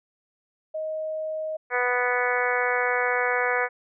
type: tone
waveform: sine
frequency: 627 Hz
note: D#5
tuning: 13 cents sharp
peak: -27 dBFS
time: 0.74-1.57 s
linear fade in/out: 10 ms
type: harmonic tone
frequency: 246.9 Hz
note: B3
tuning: in tune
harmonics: 2 / 3 / 4 / 5 / 6 / 7 / 8 / 9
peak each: -27 / -30 / -31 / -32 / -29 / -29 / -31 / -31 dBFS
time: 1.7-3.69 s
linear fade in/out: 50 ms
effects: none